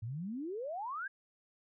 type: exponential sweep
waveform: sine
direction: up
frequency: 103.83 to 1665 Hz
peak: -37 dBFS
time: 0.02-1.08 s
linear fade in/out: 10 ms
effects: none